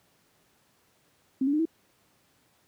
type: tone with pitch steps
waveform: sine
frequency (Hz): 264.6 / 283.6 / 303.9 / 325.8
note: C4 / C#4 / D#4 / E4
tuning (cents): +20 / +40 / -41 / -20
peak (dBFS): -22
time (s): 1.41-1.654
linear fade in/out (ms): 5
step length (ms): 61
effects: pink hiss -66 dBFS RMS until 2.67 s + high-pass 100 Hz 12 dB/octave